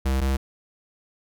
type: tone pair in turn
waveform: square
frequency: 66.3 / 66.92 Hz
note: C2 / C2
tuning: +23 / +40 cents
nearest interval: unison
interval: 17 cents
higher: second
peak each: -21 dBFS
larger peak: neither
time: 0.05-0.21 / 0.21-0.37 s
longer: neither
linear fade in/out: 10 ms
effects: none